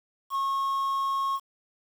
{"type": "tone with quantisation", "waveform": "triangle", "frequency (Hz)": 1090, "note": "C#6", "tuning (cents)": -29, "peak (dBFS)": -23, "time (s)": [0.3, 1.4], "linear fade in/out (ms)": 50, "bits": 8, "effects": []}